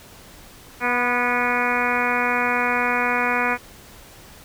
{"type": "harmonic tone with a mistuned harmonic", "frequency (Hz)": 244.1, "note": "B3", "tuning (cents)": -20, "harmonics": [1, 2, 3, 4, 5, 6, 7, 8, 9, 10], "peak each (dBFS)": [-29, -28, -28, -26, -28, -26, -29, -30, -27, -28], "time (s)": [0.8, 3.58], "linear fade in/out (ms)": 50, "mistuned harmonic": 4, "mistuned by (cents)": 20, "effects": ["pink hiss -45 dBFS RMS until 4.44 s"]}